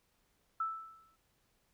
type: tone with exponential decay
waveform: sine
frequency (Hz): 1318.5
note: E6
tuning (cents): 0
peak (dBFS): -30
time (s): 0.6-1.16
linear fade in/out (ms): 5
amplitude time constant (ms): 120
effects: pink hiss -75 dBFS RMS until 1.73 s